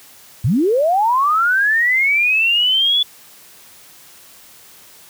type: linear sweep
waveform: sine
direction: up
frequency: 91.6 to 3456 Hz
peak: -12 dBFS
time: 0.44-3.03 s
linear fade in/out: 5 ms
effects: white hiss -44 dBFS RMS until 5.09 s + high-pass 60 Hz 12 dB/octave